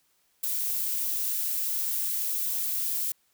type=noise with ADSR envelope; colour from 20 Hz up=violet; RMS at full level=-26 dBFS; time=0.43-3.12 s; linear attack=8 ms; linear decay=4 ms; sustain=-3 dB; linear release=5 ms; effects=white hiss -69 dBFS RMS until 3.33 s